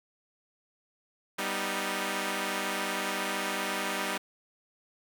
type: chord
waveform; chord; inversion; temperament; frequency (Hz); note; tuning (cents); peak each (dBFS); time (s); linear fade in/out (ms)
5% pulse; G augmented; none; equal; 196 / 246.9 / 311.1; G3 / B3 / D#4; 0 / 0 / 0; -22 / -25 / -23; 1.38-4.18; 10
effects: none